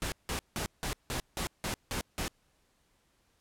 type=noise bursts; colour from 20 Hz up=pink; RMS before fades=-34 dBFS; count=9; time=0.02-2.28 s; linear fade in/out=0 ms; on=100 ms; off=170 ms; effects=pink hiss -71 dBFS RMS until 3.4 s + low-pass 12000 Hz 12 dB/octave